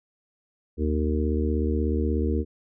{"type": "harmonic tone", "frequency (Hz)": 76.5, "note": "D#2", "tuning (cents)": -29, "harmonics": [1, 3, 4, 5, 6], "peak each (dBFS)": [-24, -29, -30, -31, -32], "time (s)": [0.77, 2.45], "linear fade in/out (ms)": 50, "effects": []}